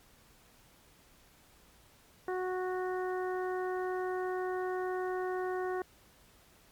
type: harmonic tone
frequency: 368.4 Hz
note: F#4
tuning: 7 cents flat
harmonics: 1 / 2 / 3 / 4 / 5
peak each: -33 / -39 / -43 / -45 / -47 dBFS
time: 2.28-5.82 s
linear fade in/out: 2 ms
effects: pink hiss -62 dBFS RMS until 6.71 s + MP3 96 kbps